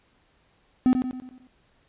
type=tone with echo; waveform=triangle; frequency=254.7 Hz; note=C4; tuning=46 cents flat; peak=-13 dBFS; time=0.86-0.93 s; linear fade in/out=0 ms; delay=90 ms; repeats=6; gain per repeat=-6 dB; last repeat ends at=1.47 s; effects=pink hiss -64 dBFS RMS until 1.88 s + resampled to 8000 Hz